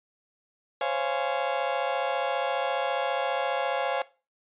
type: chord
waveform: 35% pulse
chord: Db major seventh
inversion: third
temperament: just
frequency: 519.7 / 554.4 / 693 / 831.5 Hz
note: C5 / Db5 / F5 / Ab5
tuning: -12 / 0 / -14 / +2 cents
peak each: -31 / -29 / -30 / -29 dBFS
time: 0.81-4.02 s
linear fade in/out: 2 ms
effects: noise-tail reverb RT60 0.3 s tail -18 dB re dry + resampled to 8000 Hz